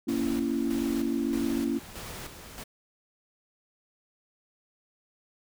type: chord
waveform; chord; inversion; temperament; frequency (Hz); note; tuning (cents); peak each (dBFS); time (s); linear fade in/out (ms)
sine; A# diminished; none; just; 233.1 / 279.7 / 335.6; A#3 / C#4 / E4; 0 / +16 / +31; -30 / -29 / -31; 0.07-1.79; 10
type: noise with tremolo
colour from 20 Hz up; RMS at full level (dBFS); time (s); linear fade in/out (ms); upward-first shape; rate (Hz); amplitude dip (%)
pink; -40; 0.08-2.64; 10; square; 1.6; 50
effects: none